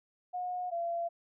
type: tone pair in turn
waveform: sine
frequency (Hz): 723 / 682.4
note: F#5 / F5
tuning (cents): -40 / -40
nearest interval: minor second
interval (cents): 100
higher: first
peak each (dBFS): -33 / -31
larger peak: second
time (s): 0.33-0.71 / 0.71-1.09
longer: neither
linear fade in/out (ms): 20
effects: none